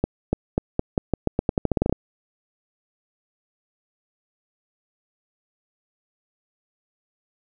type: accelerating click train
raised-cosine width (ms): 2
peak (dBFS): -6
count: 17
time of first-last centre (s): 0.04-1.926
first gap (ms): 290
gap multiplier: 0.86
effects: none